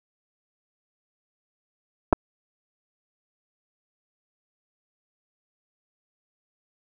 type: clicks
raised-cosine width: 1 ms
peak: -4 dBFS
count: 2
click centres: 2.127 / 2.13 s
effects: none